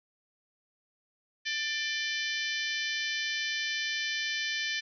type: harmonic tone with a mistuned harmonic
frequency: 591 Hz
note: D5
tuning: 11 cents sharp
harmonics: 3 / 4 / 5 / 6 / 7 / 8 / 9 / 10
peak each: -34 / -36 / -38 / -40 / -41 / -42 / -43 / -44 dBFS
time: 1.45-4.81 s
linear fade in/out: 20 ms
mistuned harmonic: 5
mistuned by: +45 cents
effects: none